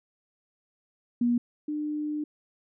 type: tone pair in turn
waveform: sine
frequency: 240.1 / 300 Hz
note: B3 / D4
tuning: -49 / +37 cents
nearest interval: major third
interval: 386 cents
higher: second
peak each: -21 / -28 dBFS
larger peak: first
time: 1.21-1.38 / 1.68-2.24 s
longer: second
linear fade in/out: 5 ms
effects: none